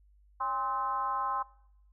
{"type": "tone with frequency modulation", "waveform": "sine", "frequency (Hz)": 1046.5, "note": "C6", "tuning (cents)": 0, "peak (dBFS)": -29, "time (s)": [0.4, 1.43], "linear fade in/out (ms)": 10, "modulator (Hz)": 240, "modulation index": 0.94, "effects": ["noise-tail reverb RT60 0.8 s tail -22 dB re dry", "added 50 Hz sine -59 dBFS peak until 1.92 s"]}